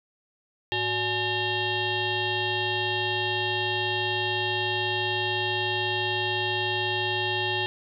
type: tone with frequency modulation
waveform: sine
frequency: 1800 Hz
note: A6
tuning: 39 cents sharp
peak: -24 dBFS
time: 0.72-7.66 s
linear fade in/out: 0 ms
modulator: 477 Hz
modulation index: 3.8
effects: none